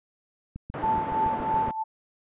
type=click train; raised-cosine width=5 ms; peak=-24 dBFS; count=9; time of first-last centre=0.56-1.684 s; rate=7.12 Hz
type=band-pass noise; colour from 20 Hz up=pink; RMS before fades=-34 dBFS; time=0.74-1.71 s; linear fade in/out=0 ms; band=160 to 1100 Hz; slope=12 dB/octave
type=tone with tremolo; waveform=sine; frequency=880 Hz; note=A5; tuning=in tune; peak=-20 dBFS; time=0.82-1.84 s; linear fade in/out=20 ms; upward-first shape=triangle; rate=3 Hz; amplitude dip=80%
effects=resampled to 8000 Hz